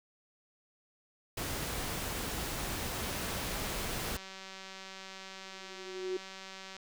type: noise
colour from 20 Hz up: pink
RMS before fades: -37 dBFS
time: 1.37-4.17 s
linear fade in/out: 5 ms
type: click train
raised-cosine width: 0.2 ms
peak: -29 dBFS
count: 728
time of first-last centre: 2.96-6.766 s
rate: 191 Hz
type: tone with exponential growth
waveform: sine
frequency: 370 Hz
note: F#4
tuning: in tune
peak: -30 dBFS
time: 5.34-6.17 s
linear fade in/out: 5 ms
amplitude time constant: 180 ms
effects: none